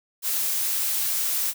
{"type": "noise", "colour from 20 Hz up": "blue", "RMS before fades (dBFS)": -25, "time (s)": [0.22, 1.54], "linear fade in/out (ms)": 50, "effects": []}